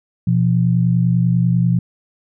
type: tone pair together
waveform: sine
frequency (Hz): 122.8 / 172.9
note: B2 / F3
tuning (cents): -9 / -17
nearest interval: tritone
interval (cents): 592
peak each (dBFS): -15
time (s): 0.27-1.79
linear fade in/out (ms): 5
effects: none